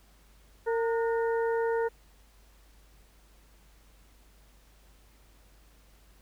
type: harmonic tone with a mistuned harmonic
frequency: 458.4 Hz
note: A#4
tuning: 29 cents flat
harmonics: 1 / 2 / 3 / 4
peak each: -26 / -34 / -39 / -42 dBFS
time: 0.66-1.89 s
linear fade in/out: 20 ms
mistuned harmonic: 3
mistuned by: +87 cents
effects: added 50 Hz sine -57 dBFS peak until 6.21 s + pink hiss -63 dBFS RMS until 6.21 s